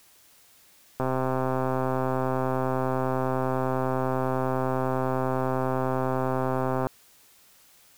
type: click train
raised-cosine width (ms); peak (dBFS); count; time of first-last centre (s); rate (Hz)
1; -13; 764; 1-6.869; 130
effects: white hiss -57 dBFS RMS until 7.97 s